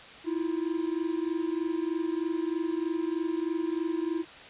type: tone pair together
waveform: triangle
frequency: 321.1 / 344.3 Hz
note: E4 / F4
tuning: -45 / -25 cents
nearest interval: minor second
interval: 120 cents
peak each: -28 / -29 dBFS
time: 0.24-4.25 s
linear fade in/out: 50 ms
effects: white hiss -47 dBFS RMS until 4.49 s + resampled to 8000 Hz